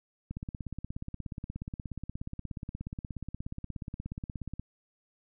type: click train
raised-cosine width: 5 ms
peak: -25 dBFS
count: 73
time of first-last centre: 0.31-4.596 s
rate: 16.8 Hz
effects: none